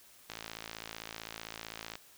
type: click train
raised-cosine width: 0.2 ms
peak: -23 dBFS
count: 93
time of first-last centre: 0.3-1.955 s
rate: 55.6 Hz
effects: white hiss -59 dBFS RMS until 2.17 s